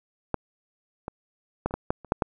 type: clicks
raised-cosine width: 1 ms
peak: -10 / -18 / -10 / -25 / -13 / -9 / -29 / -7 / -9 dBFS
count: 9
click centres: 0.343 / 1.081 / 1.66 / 1.709 / 1.74 / 1.905 / 2.047 / 2.121 / 2.222 s
effects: none